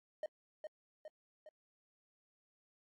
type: tone with echo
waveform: triangle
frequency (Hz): 616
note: D#5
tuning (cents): -17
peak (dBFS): -35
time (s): 0.23-0.26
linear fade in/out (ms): 2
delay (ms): 410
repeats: 3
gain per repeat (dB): -5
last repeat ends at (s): 1.49
effects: AAC 64 kbps